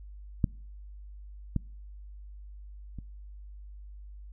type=clicks; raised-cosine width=5 ms; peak=-11 / -15 / -28 dBFS; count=3; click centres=0.442 / 1.563 / 2.987 s; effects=noise-tail reverb RT60 0.5 s tail -26 dB re dry + added 50 Hz sine -43 dBFS peak until 4.32 s